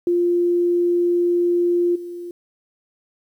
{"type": "tone with level steps", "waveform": "sine", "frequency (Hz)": 349.2, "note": "F4", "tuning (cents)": 0, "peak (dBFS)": [-15, -29], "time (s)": [0.07, 2.31], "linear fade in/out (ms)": 2, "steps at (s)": 1.95, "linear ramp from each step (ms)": 10, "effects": ["9-bit"]}